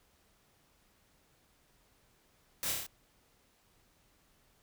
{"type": "noise with echo", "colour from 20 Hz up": "white", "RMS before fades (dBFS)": -36, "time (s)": [2.63, 2.72], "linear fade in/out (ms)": 0, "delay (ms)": 29, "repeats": 5, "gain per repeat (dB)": -2, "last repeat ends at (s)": 2.865, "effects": ["pink hiss -69 dBFS RMS until 4.62 s"]}